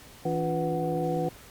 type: tone cluster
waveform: sine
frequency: 163.3 / 289.2 / 353 / 495.3 / 742 Hz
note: E3 / D4 / F4 / B4 / F#5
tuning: -16 / -27 / +19 / +5 / +5 cents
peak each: -30 / -35 / -33 / -30 / -32 dBFS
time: 0.25-1.29 s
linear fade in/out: 5 ms
effects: pink hiss -50 dBFS RMS until 1.5 s + Opus 48 kbps